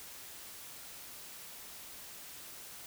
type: silence
effects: white hiss -49 dBFS RMS until 2.86 s